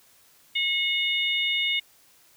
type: harmonic tone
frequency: 725 Hz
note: F#5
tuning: 35 cents flat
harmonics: 3 / 4 / 5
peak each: -26 / -27 / -28 dBFS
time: 0.55-1.8 s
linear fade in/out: 10 ms
effects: white hiss -58 dBFS RMS until 2.36 s